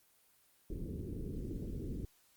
pink low-pass noise, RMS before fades -41 dBFS, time 0.7-2.05 s, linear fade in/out 2 ms, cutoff 430 Hz, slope 48 dB/octave, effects white hiss -69 dBFS RMS until 2.36 s + Opus 24 kbps

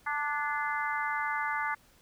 harmonic tone with a mistuned harmonic, 294.2 Hz, D4, 3 cents sharp, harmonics 3 / 4 / 5 / 6 / 7, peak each -34 / -35 / -36 / -37 / -37 dBFS, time 0.06-1.75 s, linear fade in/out 10 ms, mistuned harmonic 6, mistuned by -40 cents, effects pink hiss -62 dBFS RMS until 2.01 s

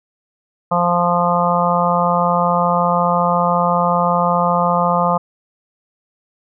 harmonic tone, 174.61 Hz, F3, in tune, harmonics 1 / 3 / 4 / 5 / 6 / 7, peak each -20 / -20 / -20 / -20 / -20 / -20 dBFS, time 0.71-5.18 s, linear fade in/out 10 ms, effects none

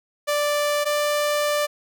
sawtooth tone pair in turn, 587.3 / 590.2 Hz, D5 / D5, 0 / +8 cents, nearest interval unison, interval 8 cents, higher second, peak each -16 dBFS, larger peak neither, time 0.27-0.85 / 0.85-1.67 s, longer second, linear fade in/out 20 ms, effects none

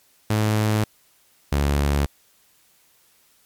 sawtooth tone pair in turn, 107.4 / 71.39 Hz, A2 / D2, -41 / -48 cents, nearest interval perfect fifth, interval 707 cents, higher first, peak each -14 dBFS, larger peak neither, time 0.3-0.84 / 1.52-2.06 s, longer neither, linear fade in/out 5 ms, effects white hiss -59 dBFS RMS until 3.45 s + MP3 96 kbps

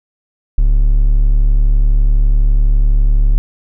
triangle tone, 36 Hz, D1, 34 cents flat, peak -5 dBFS, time 0.58-3.38 s, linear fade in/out 0 ms, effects none

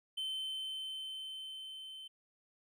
triangle tone with level ramp, 3079 Hz, G7, 32 cents flat, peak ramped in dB -34 to -45 dBFS, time 0.17-2.08 s, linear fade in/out 10 ms, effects none

